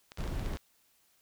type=clicks; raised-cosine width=0.2 ms; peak=-28 dBFS; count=9; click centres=0.119 / 0.174 / 0.207 / 0.24 / 0.277 / 0.395 / 0.461 / 0.536 / 0.571 s
type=noise; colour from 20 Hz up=brown; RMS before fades=-35 dBFS; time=0.18-0.57 s; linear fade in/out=5 ms
effects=white hiss -69 dBFS RMS until 1.21 s